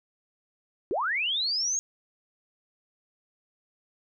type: linear sweep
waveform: sine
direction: up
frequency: 309.2 to 6645 Hz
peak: -25 dBFS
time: 0.91-1.79 s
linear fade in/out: 0 ms
effects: none